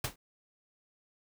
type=noise with exponential decay; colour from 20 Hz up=pink; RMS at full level=-28 dBFS; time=0.04-0.16 s; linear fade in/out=5 ms; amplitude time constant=26 ms; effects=none